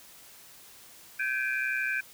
sine tone cluster, 1547 / 1679 / 2361 / 2484 Hz, G6 / G#6 / D7 / D#7, -23 / +18 / +9 / -3 cents, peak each -30 / -35 / -33 / -37 dBFS, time 1.19-2.01 s, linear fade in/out 10 ms, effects white hiss -52 dBFS RMS until 2.13 s

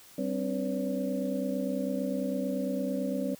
sine tone cluster, 194.6 / 260.9 / 289.8 / 499.1 / 566 Hz, G3 / C4 / D4 / B4 / C#5, -12 / -5 / -23 / +18 / +36 cents, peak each -34 / -32 / -39 / -38 / -35 dBFS, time 0.18-3.35 s, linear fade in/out 5 ms, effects white hiss -54 dBFS RMS until 3.39 s

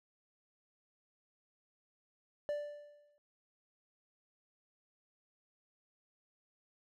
triangle tone with exponential decay, 587 Hz, D5, 1 cent flat, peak -30 dBFS, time 2.49-3.18 s, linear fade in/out 0 ms, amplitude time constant 150 ms, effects none

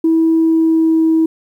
sine tone with pitch glide, 325.1 to 322.1 Hz, E4 to E4, -24 to -40 cents, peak -8 dBFS, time 0.04-1.26 s, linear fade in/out 5 ms, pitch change -16 cents, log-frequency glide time 0.38-1.05 s, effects tanh soft clip ceiling -5 dBFS + 8-bit

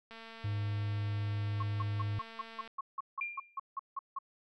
click train, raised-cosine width 0.3 ms, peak -34 dBFS, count 581, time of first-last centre 0.11-2.676 s, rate 226 Hz
triangle tone, 103.83 Hz, G#2, in tune, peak -30 dBFS, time 0.44-2.19 s, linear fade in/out 5 ms
sine tone bursts, 1091 Hz, C#6, 28 cents flat, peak -34 dBFS, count 14, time 1.6-4.188 s, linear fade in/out 5 ms, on 27 ms, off 170 ms
sine tone with exponential decay, 2392 Hz, D7, 31 cents sharp, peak -31 dBFS, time 3.21-3.59 s, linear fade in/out 2 ms, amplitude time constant 82 ms
effects none

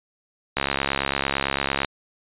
click train, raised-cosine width 0.3 ms, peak -5 dBFS, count 89, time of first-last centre 0.57-1.847 s, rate 68.9 Hz, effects resampled to 8000 Hz

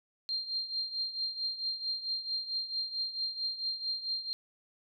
sine tone with tremolo, 4186 Hz, C8, in tune, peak -29 dBFS, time 0.29-4.33 s, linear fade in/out 0 ms, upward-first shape triangle, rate 4.5 Hz, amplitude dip 80%, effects none

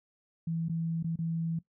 sine tone with dropouts, 164.81 Hz, E3, in tune, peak -29 dBFS, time 0.47-1.59 s, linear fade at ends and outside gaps 5 ms, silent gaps 0.685-0.695 / 1.028-1.043 / 1.159-1.188 s, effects noise-tail reverb RT60 0.1 s tail -18 dB re dry

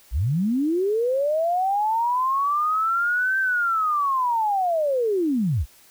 sine linear two-way sweep, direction up then down, 48.11 to 1568 to 48.11 Hz, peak -19 dBFS, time 0.11-5.66 s, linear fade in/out 50 ms, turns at 3.39 s, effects white hiss -53 dBFS RMS until 5.9 s

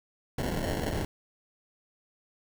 pink noise with sample-and-hold, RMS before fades -31 dBFS, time 0.38-1.05 s, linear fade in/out 5 ms, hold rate 1225 Hz, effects none

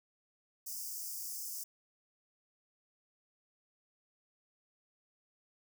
white high-pass noise, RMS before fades -42 dBFS, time 0.66-1.64 s, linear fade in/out 10 ms, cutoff 4900 Hz, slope 96 dB/octave, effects none

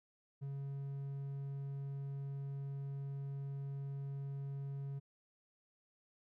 triangle tone, 138.7 Hz, C#3, 1 cent sharp, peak -38 dBFS, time 0.41-5 s, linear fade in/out 20 ms, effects none

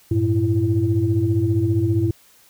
sine tone cluster, 97.7 / 112.7 / 333.3 Hz, G2 / A2 / E4, -5 / +42 / +19 cents, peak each -20 dBFS, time 0.11-2.11 s, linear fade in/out 5 ms, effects tanh soft clip ceiling -6 dBFS + white hiss -53 dBFS RMS until 2.49 s

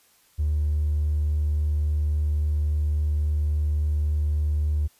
sine tone with hard clipping, 75.3 Hz, D2, 44 cents sharp, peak -21 dBFS, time 0.38-4.88 s, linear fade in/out 20 ms, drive 1 dB, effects white hiss -60 dBFS RMS until 4.99 s + resampled to 32000 Hz

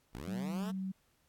10% pulse linear sweep, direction up, 47.04 to 230 Hz, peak -34 dBFS, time 0.13-0.72 s, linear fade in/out 20 ms
sine tone, 190 Hz, F#3, 46 cents sharp, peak -35 dBFS, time 0.27-0.92 s, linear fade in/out 10 ms
effects pink hiss -73 dBFS RMS until 1.28 s + AAC 64 kbps

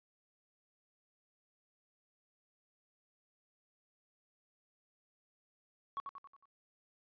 sine tone with echo, 1113 Hz, C#6, 7 cents sharp, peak -34 dBFS, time 5.97-6 s, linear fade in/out 0 ms, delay 91 ms, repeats 5, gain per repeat -6 dB, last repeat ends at 6.455 s, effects tanh soft clip ceiling -34 dBFS + resampled to 11025 Hz

